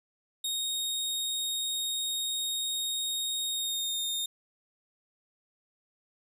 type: tone with pitch glide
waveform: sawtooth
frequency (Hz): 3729 to 3673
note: A#7 to A#7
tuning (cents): 0 to -26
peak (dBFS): -27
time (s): 0.44-4.26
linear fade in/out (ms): 5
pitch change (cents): -26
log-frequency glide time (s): 3.47-3.99
effects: none